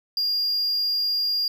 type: tone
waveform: triangle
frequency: 4816 Hz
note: D8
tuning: 43 cents sharp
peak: -20 dBFS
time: 0.17-1.48 s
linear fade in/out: 2 ms
effects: none